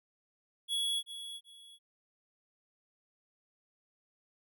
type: tone with echo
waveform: square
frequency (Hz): 3362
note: G#7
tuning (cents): +20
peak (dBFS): -31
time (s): 0.68-1.03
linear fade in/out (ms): 50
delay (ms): 380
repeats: 2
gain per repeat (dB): -11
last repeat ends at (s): 1.79
effects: none